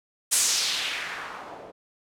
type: noise with low-pass filter sweep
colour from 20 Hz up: blue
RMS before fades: -28 dBFS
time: 0.31-1.72 s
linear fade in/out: 20 ms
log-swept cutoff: 9300 to 500 Hz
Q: 1.7
effects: none